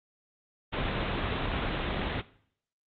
pink low-pass noise, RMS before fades -31 dBFS, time 0.72-2.22 s, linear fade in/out 20 ms, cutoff 3800 Hz, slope 96 dB/octave, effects noise-tail reverb RT60 0.6 s tail -18 dB re dry + Opus 32 kbps

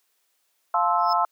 sine chord, F major seventh, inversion none, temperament just, 698.5 / 873.1 / 1047.7 / 1309.6 Hz, F5 / A5 / C6 / E6, 0 / -14 / +2 / -12 cents, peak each -24 dBFS, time 0.74-1.25 s, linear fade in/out 2 ms
triangle tone with exponential growth, 5200 Hz, E8, 24 cents flat, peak -25 dBFS, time 0.98-1.13 s, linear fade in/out 2 ms, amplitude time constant 31 ms
effects white hiss -70 dBFS RMS until 1.31 s + high-pass 400 Hz 12 dB/octave

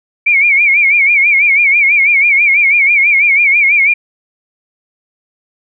sine tone with vibrato, 2281 Hz, C#7, 49 cents sharp, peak -6 dBFS, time 0.26-3.94 s, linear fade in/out 10 ms, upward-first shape sine, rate 6.1 Hz, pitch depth 110 cents each way, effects none

